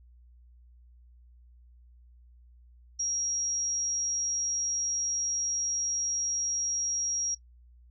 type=tone; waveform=sine; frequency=5650 Hz; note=F8; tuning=19 cents sharp; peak=-28 dBFS; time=2.99-7.35 s; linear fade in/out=10 ms; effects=noise-tail reverb RT60 0.1 s tail -18 dB re dry + added 60 Hz sine -53 dBFS peak until 7.9 s